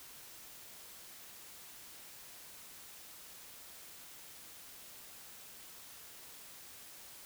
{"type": "silence", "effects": ["white hiss -53 dBFS RMS until 7.25 s"]}